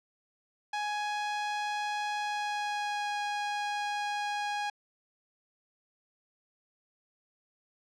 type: tone with pitch glide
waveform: sawtooth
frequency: 834 to 825.4 Hz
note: G#5 to G#5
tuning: +7 to -11 cents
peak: -27 dBFS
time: 0.73-4.7 s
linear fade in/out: 5 ms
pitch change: -18 cents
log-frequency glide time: 2.18-3.15 s
effects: low-pass 5000 Hz 12 dB/octave